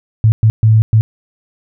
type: tone bursts at uneven times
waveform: sine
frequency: 110 Hz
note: A2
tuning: in tune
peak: -5 dBFS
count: 4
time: 0.24-0.32 / 0.43-0.5 / 0.63-0.82 / 0.93-1.01 s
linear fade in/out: 0 ms
effects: none